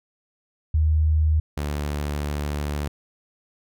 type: tone pair in turn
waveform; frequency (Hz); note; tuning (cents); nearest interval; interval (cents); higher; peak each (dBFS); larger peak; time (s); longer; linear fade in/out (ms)
sine / sawtooth; 77.78 / 73.31; D#2 / D2; 0 / -3; minor second; 103; first; -16 / -21; first; 0.74-1.4 / 1.57-2.88; second; 5
effects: none